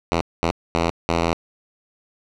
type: tone bursts at uneven times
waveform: 5% pulse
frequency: 83.8 Hz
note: E2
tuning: 29 cents sharp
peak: -7 dBFS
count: 4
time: 0.12-0.21 / 0.43-0.51 / 0.75-0.9 / 1.09-1.33 s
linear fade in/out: 0 ms
effects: low-pass 5000 Hz 12 dB/octave + 8-bit